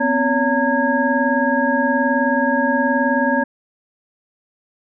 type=tone cluster; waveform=sine; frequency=246.3 / 265.2 / 566 / 913 / 1645 Hz; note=B3 / C4 / C#5 / A#5 / G#6; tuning=-5 / +23 / +36 / -36 / -17 cents; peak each=-21 dBFS; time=0-3.44 s; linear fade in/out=10 ms; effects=none